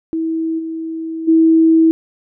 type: tone with level steps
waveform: sine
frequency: 324.1 Hz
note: E4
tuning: 29 cents flat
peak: -16 / -21 / -7 dBFS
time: 0.13-1.91 s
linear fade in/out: 0 ms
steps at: 0.58 / 1.27 s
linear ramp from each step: 20 ms
effects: none